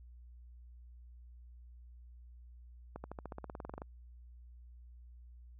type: accelerating click train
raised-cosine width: 1 ms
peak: -29 dBFS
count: 16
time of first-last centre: 2.96-3.819 s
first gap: 80 ms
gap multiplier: 0.95
effects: added 60 Hz sine -52 dBFS peak until 5.59 s